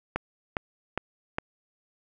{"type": "click train", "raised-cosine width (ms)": 0.5, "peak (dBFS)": -12, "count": 4, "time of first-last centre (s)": [0.16, 1.384], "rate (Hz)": 2.45, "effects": []}